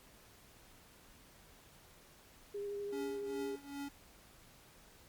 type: tone with vibrato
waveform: sine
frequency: 405.9 Hz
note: G#4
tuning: 40 cents flat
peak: -38 dBFS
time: 2.54-3.56 s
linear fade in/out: 10 ms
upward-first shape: triangle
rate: 12 Hz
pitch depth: 18 cents each way
type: tone with tremolo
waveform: square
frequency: 281.9 Hz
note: C#4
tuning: 29 cents sharp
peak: -40 dBFS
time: 2.92-3.89 s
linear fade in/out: 10 ms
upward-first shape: triangle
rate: 2.5 Hz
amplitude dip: 90%
effects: pink hiss -61 dBFS RMS until 5.08 s + MP3 96 kbps